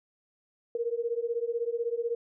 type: beating tone pair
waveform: sine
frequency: 461.2 / 477.2 Hz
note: A#4 / A#4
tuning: -19 / +41 cents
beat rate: 16 Hz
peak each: -31 dBFS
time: 0.75-2.15 s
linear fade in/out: 2 ms
effects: none